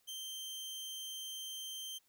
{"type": "tone", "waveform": "sawtooth", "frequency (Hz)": 3136, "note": "G7", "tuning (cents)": 0, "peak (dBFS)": -39, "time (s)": [0.07, 1.99], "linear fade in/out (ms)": 20, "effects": ["white hiss -74 dBFS RMS until 2.08 s"]}